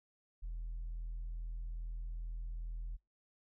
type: tone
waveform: sine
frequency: 41.2 Hz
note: E1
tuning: in tune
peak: -37 dBFS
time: 0.42-2.97 s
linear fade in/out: 20 ms
effects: noise-tail reverb RT60 0.2 s tail -26 dB re dry + tanh soft clip ceiling -37 dBFS